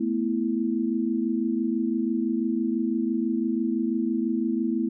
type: chord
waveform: sine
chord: A suspended second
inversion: none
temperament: equal with one note detuned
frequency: 220.9 / 246.9 / 329.6 Hz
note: A3 / B3 / E4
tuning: +7 / 0 / 0 cents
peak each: -27 dBFS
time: 0-4.89 s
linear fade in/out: 10 ms
effects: none